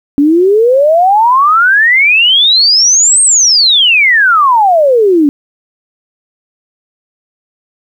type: exponential two-way sweep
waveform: sine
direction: up then down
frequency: 277.2 to 8600 to 277.2 Hz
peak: -4 dBFS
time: 0.18-5.29 s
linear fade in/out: 0 ms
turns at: 3.22 s
effects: 7-bit